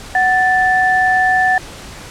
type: tone pair together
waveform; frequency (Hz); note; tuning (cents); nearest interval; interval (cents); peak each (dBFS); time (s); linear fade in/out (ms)
sine; 744.1 / 1760; F#5 / A6; +10 / 0; octave + minor third; 1490; -13; 0.15-1.58; 2
effects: pink hiss -33 dBFS RMS until 2.1 s + low-pass 9000 Hz 12 dB/octave